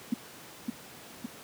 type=tone with echo; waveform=sine; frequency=234.7 Hz; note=A#3; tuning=12 cents sharp; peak=-22 dBFS; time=0.12-0.14 s; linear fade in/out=5 ms; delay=560 ms; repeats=2; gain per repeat=-4 dB; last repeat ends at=1.26 s; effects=pink hiss -48 dBFS RMS until 1.43 s + high-pass 150 Hz 12 dB/octave